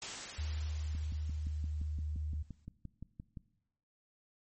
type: noise with exponential decay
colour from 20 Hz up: white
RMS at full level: -40 dBFS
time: 0.02-2.65 s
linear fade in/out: 1 ms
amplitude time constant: 570 ms
type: tone with pitch glide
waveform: sine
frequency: 76.4 to 75.92 Hz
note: D#2 to D#2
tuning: -31 to -42 cents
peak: -34 dBFS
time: 0.38-2.43 s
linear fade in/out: 10 ms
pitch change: -11 cents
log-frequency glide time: 1.28-1.62 s
type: click train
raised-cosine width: 5 ms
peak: -32 dBFS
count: 15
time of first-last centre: 0.95-3.372 s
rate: 5.78 Hz
effects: noise-tail reverb RT60 0.9 s tail -20 dB re dry + MP3 32 kbps